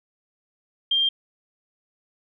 sine tone, 3189 Hz, G7, 29 cents sharp, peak -18 dBFS, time 0.91-1.09 s, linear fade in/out 5 ms, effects none

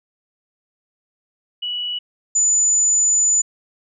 sine tone pair in turn, 2941 / 6995 Hz, F#7 / A8, -11 / -11 cents, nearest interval octave + minor third, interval 1500 cents, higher second, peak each -22 / -13 dBFS, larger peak second, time 1.62-1.99 / 2.35-3.42 s, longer second, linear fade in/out 10 ms, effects none

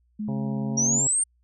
sine tone with pitch glide, 211.7 to 226.9 Hz, G#3 to A#3, +33 to -47 cents, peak -27 dBFS, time 0.19-1 s, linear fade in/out 10 ms, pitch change +120 cents, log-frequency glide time 0.66-0.82 s
harmonic tone, 135.7 Hz, C#3, 36 cents flat, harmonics 1 / 2 / 3 / 4 / 5 / 6 / 7, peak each -30 / -36 / -40 / -42 / -44 / -46 / -47 dBFS, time 0.28-1.07 s, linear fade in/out 2 ms
sine linear sweep, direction up, 5640 to 8870 Hz, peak -20 dBFS, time 0.77-1.24 s, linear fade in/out 10 ms
effects added 60 Hz sine -62 dBFS peak until 1.43 s

